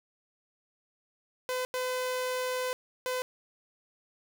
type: tone bursts at uneven times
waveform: sawtooth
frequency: 507 Hz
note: B4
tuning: 45 cents sharp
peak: -26 dBFS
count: 3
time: 1.49-1.65 / 1.74-2.73 / 3.06-3.22 s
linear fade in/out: 0 ms
effects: none